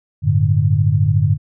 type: chord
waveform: sine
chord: G suspended second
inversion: none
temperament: equal with one note detuned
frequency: 96.32 / 110 / 146.83 Hz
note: G2 / A2 / D3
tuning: -30 / 0 / 0 cents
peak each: -16 dBFS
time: 0.22-1.38 s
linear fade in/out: 50 ms
effects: none